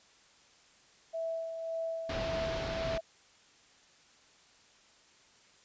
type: tone with tremolo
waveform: sine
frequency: 656 Hz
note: E5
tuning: 9 cents flat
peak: -32 dBFS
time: 1.13-3.01 s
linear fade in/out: 20 ms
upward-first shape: sine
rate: 1.8 Hz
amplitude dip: 45%
type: low-pass noise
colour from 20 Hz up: pink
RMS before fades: -38 dBFS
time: 2.09-2.98 s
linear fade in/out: 5 ms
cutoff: 4800 Hz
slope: 24 dB/octave
effects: white hiss -62 dBFS RMS until 5.64 s + resampled to 16000 Hz